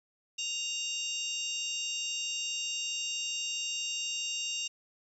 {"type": "harmonic tone with a mistuned harmonic", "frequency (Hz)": 932.3, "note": "A#5", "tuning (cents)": 0, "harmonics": [3, 4, 5, 6, 7, 8], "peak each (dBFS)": [-35, -41, -48, -40, -43, -42], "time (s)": [0.38, 4.68], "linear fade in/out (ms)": 10, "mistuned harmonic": 7, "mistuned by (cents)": -65, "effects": ["11-bit"]}